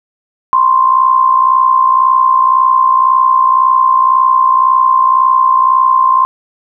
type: tone with amplitude modulation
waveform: sine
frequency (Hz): 1046.5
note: C6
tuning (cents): 0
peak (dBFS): -3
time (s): 0.53-6.25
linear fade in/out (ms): 0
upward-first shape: sine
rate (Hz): 61.9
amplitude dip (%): 65
effects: none